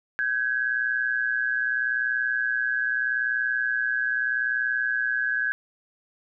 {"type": "tone pair together", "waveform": "sine", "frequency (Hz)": [1540.4, 1661.2], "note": ["G6", "G#6"], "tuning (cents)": [-31, 0], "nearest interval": "minor second", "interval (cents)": 131, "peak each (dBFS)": [-26, -25], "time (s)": [0.19, 5.52], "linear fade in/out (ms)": 0, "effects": []}